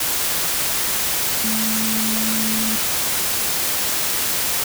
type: tone in noise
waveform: sine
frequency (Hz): 220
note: A3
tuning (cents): 0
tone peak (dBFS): -23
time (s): 1.44-2.76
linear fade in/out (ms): 5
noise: white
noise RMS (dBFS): -21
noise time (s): 0-4.64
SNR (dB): -5
effects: none